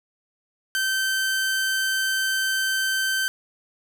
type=tone; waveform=sawtooth; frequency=1548 Hz; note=G6; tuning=22 cents flat; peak=-18 dBFS; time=0.75-3.28 s; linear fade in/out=0 ms; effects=none